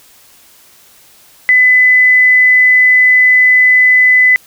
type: tone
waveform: sine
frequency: 2007 Hz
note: B6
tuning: 27 cents sharp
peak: -4 dBFS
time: 1.49-4.36 s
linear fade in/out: 0 ms
effects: white hiss -44 dBFS RMS until 4.46 s